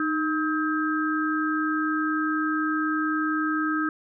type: tone cluster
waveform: sine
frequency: 308.6 / 1278 / 1591 Hz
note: D#4 / D#6 / G6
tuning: -14 / +46 / +25 cents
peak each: -25 / -28 / -29 dBFS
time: 0-3.89 s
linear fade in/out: 2 ms
effects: none